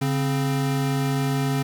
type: tone pair together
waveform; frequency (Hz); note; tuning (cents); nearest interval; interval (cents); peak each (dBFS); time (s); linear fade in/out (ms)
square; 140.1 / 264; C#3 / C4; +19 / +16; major seventh; 1097; -23 / -27; 0.01-1.63; 10
effects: 10-bit